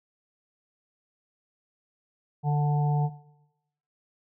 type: harmonic tone with a mistuned harmonic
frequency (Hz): 146.83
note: D3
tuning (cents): 0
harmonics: 1 / 3 / 5 / 6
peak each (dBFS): -22 / -38 / -32 / -36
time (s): 2.43-3.1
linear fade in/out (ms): 50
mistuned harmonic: 3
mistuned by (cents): +22
effects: noise-tail reverb RT60 0.9 s tail -18 dB re dry